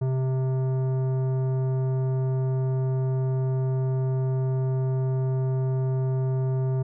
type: tone with tanh clipping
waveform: sine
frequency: 130.81 Hz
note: C3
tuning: in tune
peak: -24 dBFS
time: 0.01-6.83 s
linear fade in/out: 10 ms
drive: 13 dB
effects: none